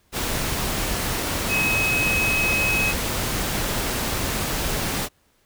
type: tone in noise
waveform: sine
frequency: 2550 Hz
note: D#7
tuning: 42 cents sharp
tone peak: -20 dBFS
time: 1.48-2.94 s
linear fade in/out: 50 ms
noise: pink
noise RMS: -25 dBFS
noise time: 0.12-5.09 s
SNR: +2 dB
effects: pink hiss -63 dBFS RMS until 5.45 s